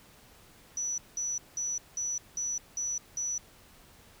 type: tone bursts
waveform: sine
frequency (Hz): 5920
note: F#8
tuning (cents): 0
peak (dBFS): -30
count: 7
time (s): 0.77-3.38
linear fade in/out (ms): 2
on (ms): 210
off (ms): 190
effects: pink hiss -57 dBFS RMS until 4.2 s